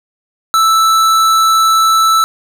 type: tone with hard clipping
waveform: sine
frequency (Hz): 1318.5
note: E6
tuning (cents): 0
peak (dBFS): -9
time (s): 0.54-2.24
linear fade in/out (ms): 0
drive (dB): 16
effects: none